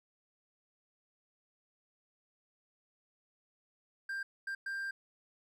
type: tone bursts at uneven times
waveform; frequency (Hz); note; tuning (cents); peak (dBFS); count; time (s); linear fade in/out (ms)
triangle; 1587; G6; +21; -34; 3; 4.09-4.23 / 4.47-4.55 / 4.66-4.91; 5
effects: none